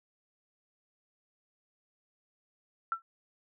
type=tone with exponential decay; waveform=sine; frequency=1344 Hz; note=E6; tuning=33 cents sharp; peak=-24 dBFS; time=2.92-3.02 s; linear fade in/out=1 ms; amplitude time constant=20 ms; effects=none